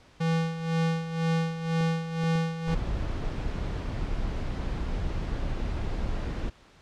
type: tone with tremolo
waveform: square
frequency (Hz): 163.9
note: E3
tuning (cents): -10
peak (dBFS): -23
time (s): 0.2-2.75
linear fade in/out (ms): 10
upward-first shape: sine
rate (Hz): 2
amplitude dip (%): 70
type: clicks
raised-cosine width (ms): 2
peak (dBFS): -27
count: 4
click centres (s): 1.809 / 2.237 / 2.355 / 3.24
type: noise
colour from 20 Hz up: brown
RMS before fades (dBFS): -30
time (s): 2.67-6.5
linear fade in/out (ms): 10
effects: pink hiss -56 dBFS RMS until 6.81 s + low-pass 5000 Hz 12 dB/octave